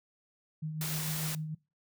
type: tone with tremolo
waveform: sine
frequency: 155.56 Hz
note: D#3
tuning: in tune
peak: -32 dBFS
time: 0.62-1.55 s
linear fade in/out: 10 ms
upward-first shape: triangle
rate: 6.7 Hz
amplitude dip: 45%
type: noise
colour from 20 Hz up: white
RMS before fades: -37 dBFS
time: 0.81-1.35 s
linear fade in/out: 2 ms
effects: noise-tail reverb RT60 0.3 s tail -23 dB re dry